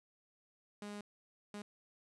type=tone bursts at uneven times; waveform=sawtooth; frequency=206.3 Hz; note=G#3; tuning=11 cents flat; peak=-40 dBFS; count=2; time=0.82-1.01 / 1.54-1.62 s; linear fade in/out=2 ms; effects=resampled to 24000 Hz + 11-bit